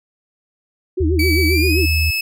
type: tone with vibrato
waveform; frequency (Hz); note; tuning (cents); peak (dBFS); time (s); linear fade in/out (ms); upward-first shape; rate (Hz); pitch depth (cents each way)
sine; 340.4; F4; -44; -17; 0.97-1.86; 10; sine; 7.6; 200
type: tone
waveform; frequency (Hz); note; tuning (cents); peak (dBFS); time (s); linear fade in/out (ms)
sine; 79.5; D#2; +38; -15; 1-2.11; 10
type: tone with pitch glide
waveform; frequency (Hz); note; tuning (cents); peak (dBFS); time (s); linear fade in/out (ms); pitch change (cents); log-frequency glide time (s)
30% pulse; 2289 to 2599; D7 to E7; -45 to -25; -15; 1.19-2.21; 5; +220; 1.49-1.81
effects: none